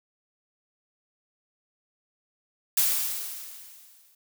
blue noise with exponential decay, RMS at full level -21 dBFS, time 2.77-4.15 s, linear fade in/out 5 ms, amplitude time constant 300 ms, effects none

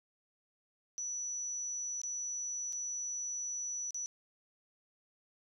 sine tone with dropouts, 5920 Hz, F#8, in tune, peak -36 dBFS, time 0.98-4.06 s, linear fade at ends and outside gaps 0 ms, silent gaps 2.016-2.035 / 2.725-2.73 / 3.907-3.945 s, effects none

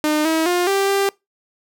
sawtooth tone with pitch steps, 304 / 321.1 / 354.4 / 393.1 / 395.3 Hz, D#4 / E4 / F4 / G4 / G4, -40 / -45 / +25 / +5 / +15 cents, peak -12 dBFS, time 0.04-1.09 s, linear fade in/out 0 ms, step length 210 ms, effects noise-tail reverb RT60 0.2 s tail -24 dB re dry

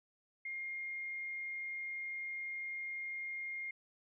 sine tone, 2126 Hz, C7, 27 cents sharp, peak -39 dBFS, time 0.45-3.71 s, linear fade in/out 5 ms, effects none

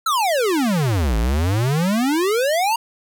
square exponential two-way sweep, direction down then up, 1378 to 52.5 to 953 Hz, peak -17 dBFS, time 0.06-2.76 s, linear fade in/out 5 ms, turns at 1.17 s, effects none

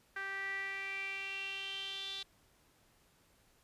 sawtooth tone with band-pass filter sweep, 390.8 Hz, G4, 5 cents flat, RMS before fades -41 dBFS, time 0.16-2.23 s, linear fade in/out 5 ms, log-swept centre 1700 to 3700 Hz, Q 7.5, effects pink hiss -69 dBFS RMS until 3.63 s + resampled to 32000 Hz

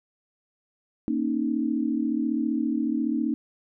sine tone cluster, 232.7 / 273.9 / 308.6 Hz, A#3 / C#4 / D#4, -3 / -21 / -14 cents, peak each -27 / -28 / -27 dBFS, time 1.08-3.34 s, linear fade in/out 0 ms, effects none

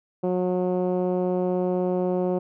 10% pulse tone with low-pass filter, 181.6 Hz, F#3, 32 cents flat, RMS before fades -24 dBFS, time 0.23-2.39 s, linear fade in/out 10 ms, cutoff 480 Hz, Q 1.3, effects none

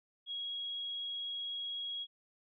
sine tone, 3308 Hz, G#7, 8 cents flat, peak -37 dBFS, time 0.26-2.07 s, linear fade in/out 50 ms, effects none

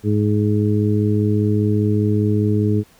harmonic tone, 105 Hz, G#2, 19 cents sharp, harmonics 1 / 2 / 3 / 4, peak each -17 / -20 / -22 / -23 dBFS, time 0.03-2.84 s, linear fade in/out 50 ms, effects pink hiss -52 dBFS RMS until 2.99 s

